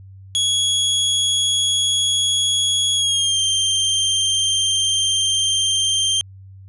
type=tone with pitch glide; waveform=sawtooth; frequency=3341 to 3161 Hz; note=G#7 to G7; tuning=+10 to +14 cents; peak=-13 dBFS; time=0.35-6.21 s; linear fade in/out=0 ms; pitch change=-96 cents; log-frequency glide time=2.95-3.4 s; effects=added 96 Hz sine -38 dBFS peak until 6.68 s + resampled to 24000 Hz